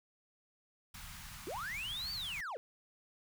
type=band-stop noise; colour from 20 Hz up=pink; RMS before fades=-49 dBFS; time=0.94-2.41 s; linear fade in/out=5 ms; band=180 to 950 Hz; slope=24 dB/octave
type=linear two-way sweep; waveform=triangle; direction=up then down; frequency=299.9 to 4652 to 420.4 Hz; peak=-37 dBFS; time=1.47-2.57 s; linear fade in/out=0 ms; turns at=2.12 s
effects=none